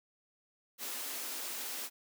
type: high-pass noise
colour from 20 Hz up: white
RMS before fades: -40 dBFS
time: 0.78-1.9 s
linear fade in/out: 50 ms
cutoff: 220 Hz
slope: 96 dB/octave
effects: none